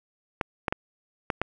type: clicks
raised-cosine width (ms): 0.5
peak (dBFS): -10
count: 5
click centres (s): 0.412 / 0.682 / 0.725 / 1.302 / 1.416
effects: none